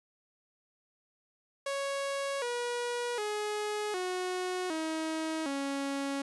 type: tone with pitch steps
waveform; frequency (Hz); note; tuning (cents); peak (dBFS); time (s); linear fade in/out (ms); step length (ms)
sawtooth; 554.4 / 482.6 / 420.2 / 365.8 / 318.4 / 277.2; C#5 / B4 / G#4 / F#4 / D#4 / C#4; 0 / -40 / +20 / -20 / +40 / 0; -28; 1.66-6.22; 5; 760
effects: resampled to 24000 Hz

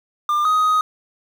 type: tone pair in turn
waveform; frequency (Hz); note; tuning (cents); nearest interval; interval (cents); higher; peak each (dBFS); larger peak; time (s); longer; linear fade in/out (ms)
triangle; 1198 / 1252.6; D6 / D#6; +34 / +11; minor second; 77; second; -14 / -12; second; 0.29-0.45 / 0.45-0.81; second; 2
effects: 7-bit

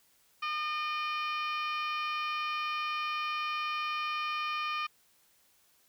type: harmonic tone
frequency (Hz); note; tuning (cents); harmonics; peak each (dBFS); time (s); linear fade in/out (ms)
608; D#5; -40; 2 / 3 / 4 / 5 / 6 / 7 / 8 / 9; -33 / -45 / -37 / -42 / -52 / -51 / -52 / -52; 0.42-4.87; 10
effects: white hiss -67 dBFS RMS until 5.88 s

